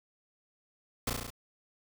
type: noise with echo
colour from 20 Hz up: pink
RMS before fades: -31 dBFS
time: 1.07-1.1 s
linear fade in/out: 5 ms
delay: 34 ms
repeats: 6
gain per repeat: -2 dB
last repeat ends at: 1.304 s
effects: none